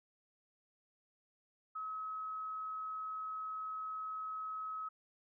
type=tone; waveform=sine; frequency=1281 Hz; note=E6; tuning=50 cents flat; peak=-39 dBFS; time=1.75-4.89 s; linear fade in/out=10 ms; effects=none